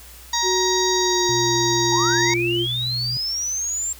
harmonic tone, 942 Hz, A#5, 18 cents sharp, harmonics 1 / 2 / 4 / 5 / 6 / 7, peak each -24 / -29 / -25 / -27 / -29 / -25 dBFS, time 0.33-2.34 s, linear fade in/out 5 ms
sine tone with pitch glide, 370.2 to 347.4 Hz, F#4 to F4, +1 to -9 cents, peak -21 dBFS, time 0.42-2.67 s, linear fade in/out 50 ms, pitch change -110 cents, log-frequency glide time 0.91-1.54 s
sine tone, 123.47 Hz, B2, in tune, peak -27 dBFS, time 1.29-3.17 s, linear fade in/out 0 ms
sine linear sweep, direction up, 850 to 7459 Hz, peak -22 dBFS, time 1.92-3.93 s, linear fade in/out 5 ms
effects added 60 Hz sine -44 dBFS peak until 3.99 s + white hiss -44 dBFS RMS until 3.99 s

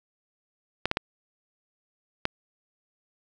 clicks, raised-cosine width 0.3 ms, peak -8 dBFS, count 4, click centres 0.856 / 0.914 / 0.971 / 2.254 s, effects none

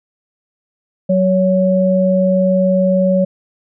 sine tone pair together, 186.8 / 559.8 Hz, F#3 / C#5, +17 / +17 cents, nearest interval octave + perfect fifth, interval 1900 cents, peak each -13 dBFS, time 1.09-3.25 s, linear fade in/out 10 ms, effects none

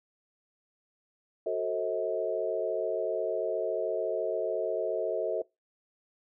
sine chord, F# diminished seventh, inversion none, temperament just, 370 / 444 / 532.8 / 639.4 Hz, F#4 / A4 / C5 / Eb5, 0 / +16 / +31 / +47 cents, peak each -35 / -32 / -35 / -32 dBFS, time 1.46-5.42 s, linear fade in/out 5 ms, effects noise-tail reverb RT60 0.2 s tail -21 dB re dry

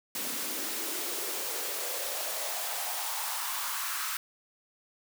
white noise with high-pass filter sweep, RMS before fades -34 dBFS, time 0.15-4.17 s, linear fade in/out 2 ms, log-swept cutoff 240 to 1300 Hz, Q 3.4, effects none

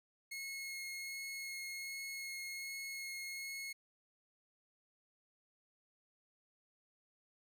sawtooth tone with vibrato, 2167 Hz, C#7, 40 cents flat, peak -39 dBFS, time 0.31-3.73 s, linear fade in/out 10 ms, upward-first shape sine, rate 1.3 Hz, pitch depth 8 cents each way, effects none

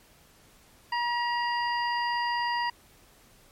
harmonic tone with a mistuned harmonic, 956 Hz, A#5, 43 cents sharp, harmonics 1 / 2 / 3 / 5, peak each -27 / -32 / -38 / -38 dBFS, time 0.92-2.7 s, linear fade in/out 5 ms, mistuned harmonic 3, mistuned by -30 cents, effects pink hiss -58 dBFS RMS until 3.51 s + MP3 64 kbps

